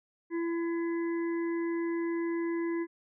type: harmonic tone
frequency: 336.6 Hz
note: E4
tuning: 36 cents sharp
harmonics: 1 / 3 / 5 / 6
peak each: -29 / -44 / -47 / -46 dBFS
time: 0.3-2.87 s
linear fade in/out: 50 ms
effects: none